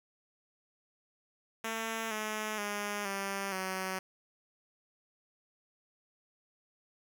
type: tone with pitch steps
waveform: 5% pulse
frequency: 224.5 / 214.9 / 205.6 / 196.8 / 188.35 Hz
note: A3 / A3 / G#3 / G3 / F#3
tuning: +35 / -41 / -17 / +7 / +31 cents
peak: -23 dBFS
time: 1.64-3.99 s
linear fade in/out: 5 ms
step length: 470 ms
effects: none